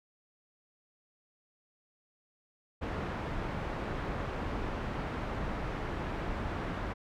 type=low-pass noise; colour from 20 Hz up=pink; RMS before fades=-36 dBFS; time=2.81-6.94 s; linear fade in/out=20 ms; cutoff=1700 Hz; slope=12 dB/octave; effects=none